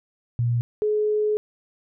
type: tone pair in turn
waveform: sine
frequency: 119.2 / 423.9 Hz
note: A#2 / G#4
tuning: +39 / +35 cents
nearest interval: octave + minor seventh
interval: 2196 cents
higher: second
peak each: -19 dBFS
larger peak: neither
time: 0.39-0.61 / 0.82-1.37 s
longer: second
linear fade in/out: 0 ms
effects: none